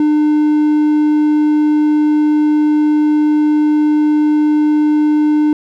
triangle tone, 301.4 Hz, D4, 45 cents sharp, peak -7 dBFS, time 0-5.53 s, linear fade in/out 2 ms, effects none

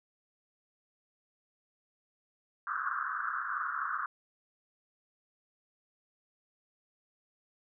pink band-pass noise, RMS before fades -35 dBFS, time 2.67-4.06 s, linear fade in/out 2 ms, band 1100 to 1600 Hz, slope 96 dB/octave, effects none

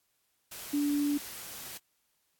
sine tone in noise, 289.5 Hz, D4, 25 cents flat, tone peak -26 dBFS, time 0.73-1.18 s, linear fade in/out 10 ms, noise white, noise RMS -43 dBFS, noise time 0.51-1.78 s, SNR +14 dB, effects white hiss -75 dBFS RMS until 2.39 s + AAC 64 kbps

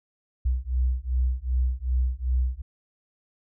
sine beating tone pair, 61.74 / 64.34 Hz, B1 / C2, 0 / -28 cents, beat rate 2.6 Hz, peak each -25 dBFS, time 0.45-2.62 s, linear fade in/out 10 ms, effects none

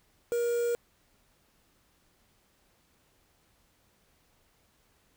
triangle tone with quantisation, 474 Hz, A#4, 29 cents sharp, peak -24 dBFS, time 0.32-0.75 s, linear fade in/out 0 ms, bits 7, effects pink hiss -68 dBFS RMS until 5.16 s

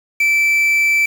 triangle tone with quantisation, 2325 Hz, D7, 18 cents flat, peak -10 dBFS, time 0.2-1.06 s, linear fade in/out 5 ms, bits 5, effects none

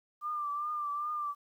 sine tone with vibrato, 1187 Hz, D6, 18 cents sharp, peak -32 dBFS, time 0.21-1.35 s, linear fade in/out 50 ms, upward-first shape triangle, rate 2.5 Hz, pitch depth 52 cents each way, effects 11-bit

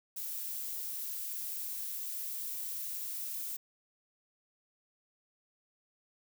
violet noise, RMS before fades -39 dBFS, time 0.16-3.57 s, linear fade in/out 10 ms, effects none

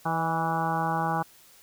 harmonic tone with a mistuned harmonic, 163.8 Hz, E3, 11 cents flat, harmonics 1 / 2 / 3 / 4 / 5 / 6 / 7 / 8 / 9, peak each -31 / -37 / -39 / -37 / -28 / -34 / -33 / -39 / -36 dBFS, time 0.05-1.23 s, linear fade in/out 10 ms, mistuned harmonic 4, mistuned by -39 cents, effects white hiss -55 dBFS RMS until 1.62 s

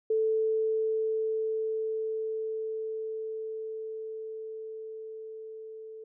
sine tone with level ramp, 440 Hz, A4, in tune, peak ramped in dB -23 to -41 dBFS, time 0.1-6.04 s, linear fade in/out 5 ms, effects none

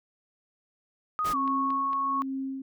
sine tone with pitch glide, 1244.5 to 1102.3 Hz, D#6 to C#6, 0 to -10 cents, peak -25 dBFS, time 1.19-2.22 s, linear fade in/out 0 ms, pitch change -210 cents, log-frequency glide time 1.32-1.37 s
pink noise, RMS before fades -37 dBFS, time 1.24-1.34 s, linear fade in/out 20 ms
click train, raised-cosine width 0.3 ms, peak -29 dBFS, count 4, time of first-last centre 1.25-1.932 s, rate 4.4 Hz
sine tone with tremolo, 267.7 Hz, C4, 40 cents sharp, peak -29 dBFS, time 1.33-2.62 s, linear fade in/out 5 ms, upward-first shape sine, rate 1.2 Hz, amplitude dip 80%
effects none

